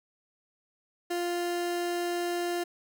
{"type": "tone", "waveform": "30% pulse", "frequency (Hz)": 349.2, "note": "F4", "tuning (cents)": 0, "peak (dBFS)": -26, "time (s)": [1.1, 2.64], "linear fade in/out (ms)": 10, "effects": []}